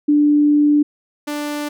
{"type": "tone pair in turn", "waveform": ["sine", "sawtooth"], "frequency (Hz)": [294.6, 294.6], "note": ["D4", "D4"], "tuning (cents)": [6, 6], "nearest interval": "unison", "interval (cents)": 0, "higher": "neither", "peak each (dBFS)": [-10, -18], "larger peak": "first", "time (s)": [[0.08, 0.83], [1.27, 1.69]], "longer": "first", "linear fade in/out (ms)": 10, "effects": []}